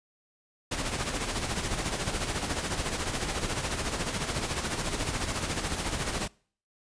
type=noise with tremolo; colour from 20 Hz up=pink; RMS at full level=-29 dBFS; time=0.71-6.28 s; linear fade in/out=10 ms; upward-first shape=sine; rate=14 Hz; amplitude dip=55%; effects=noise-tail reverb RT60 0.5 s tail -25 dB re dry + resampled to 22050 Hz